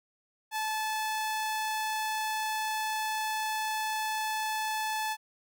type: tone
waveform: sawtooth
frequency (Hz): 868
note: A5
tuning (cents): -24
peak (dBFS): -26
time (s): 0.51-5.17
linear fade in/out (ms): 50
effects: none